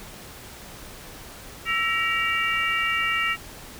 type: tone cluster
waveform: sine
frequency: 1326 / 1897 / 2296 / 2789 Hz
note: E6 / A#6 / D7 / F7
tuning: +10 / +30 / -40 / -3 cents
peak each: -27 dBFS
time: 1.65-3.37 s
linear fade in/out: 50 ms
effects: pink hiss -42 dBFS RMS until 3.79 s